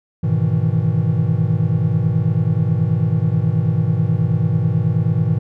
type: chord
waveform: triangle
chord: E major seventh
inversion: first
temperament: equal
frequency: 103.83 / 123.47 / 155.56 / 164.81 Hz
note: G#2 / B2 / D#3 / E3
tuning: 0 / 0 / 0 / 0 cents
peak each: -18 dBFS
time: 0.23-5.39 s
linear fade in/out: 10 ms
effects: none